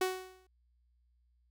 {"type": "tone with exponential decay", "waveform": "sawtooth", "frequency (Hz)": 372.6, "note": "F#4", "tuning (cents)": 12, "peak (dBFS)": -23, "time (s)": [0.01, 0.47], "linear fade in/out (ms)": 5, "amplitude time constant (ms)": 98, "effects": ["added 60 Hz sine -68 dBFS peak until 1.5 s"]}